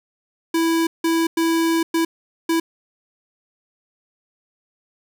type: tone bursts at uneven times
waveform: square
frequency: 329.6 Hz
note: E4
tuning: in tune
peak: -17 dBFS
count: 5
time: 0.54-0.87 / 1.04-1.27 / 1.37-1.83 / 1.94-2.05 / 2.49-2.6 s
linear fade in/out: 5 ms
effects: none